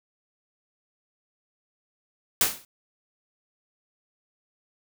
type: noise with exponential decay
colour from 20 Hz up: white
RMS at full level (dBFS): -17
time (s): 2.41-2.65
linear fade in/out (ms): 1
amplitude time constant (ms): 51
effects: none